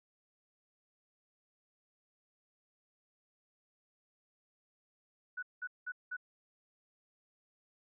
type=tone bursts; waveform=sine; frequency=1480 Hz; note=F#6; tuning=in tune; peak=-37 dBFS; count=4; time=5.37-6.168 s; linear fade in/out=10 ms; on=57 ms; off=190 ms; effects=none